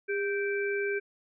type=tone cluster; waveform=sine; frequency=404.2 / 1561 / 2328 Hz; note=G#4 / G6 / D7; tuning=-47 / -8 / -16 cents; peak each=-29 / -34 / -36 dBFS; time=0.08-1 s; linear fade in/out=20 ms; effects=none